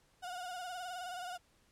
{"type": "tone with vibrato", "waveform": "35% pulse", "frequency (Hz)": 722, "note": "F#5", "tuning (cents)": -43, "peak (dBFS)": -39, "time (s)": [0.22, 1.38], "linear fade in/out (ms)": 20, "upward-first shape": "sine", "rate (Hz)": 19, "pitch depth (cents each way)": 55, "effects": ["pink hiss -70 dBFS RMS until 1.71 s", "low-pass 11000 Hz 12 dB/octave"]}